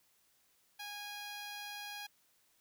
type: tone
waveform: 10% pulse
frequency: 823 Hz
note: G#5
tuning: 16 cents flat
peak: -35 dBFS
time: 0.79-2.07 s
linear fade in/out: 10 ms
effects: white hiss -72 dBFS RMS until 2.6 s